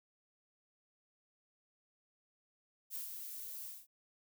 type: noise with ADSR envelope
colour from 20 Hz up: violet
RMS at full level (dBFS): -41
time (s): 2.9-3.87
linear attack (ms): 51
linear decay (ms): 120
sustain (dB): -5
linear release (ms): 200
effects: none